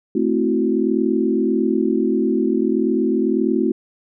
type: chord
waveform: sine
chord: F# half-diminished seventh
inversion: first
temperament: equal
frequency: 220 / 261.6 / 329.6 / 370 Hz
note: A3 / C4 / E4 / F#4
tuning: 0 / 0 / 0 / 0 cents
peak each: -21 dBFS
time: 0.15-3.72 s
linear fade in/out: 5 ms
effects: none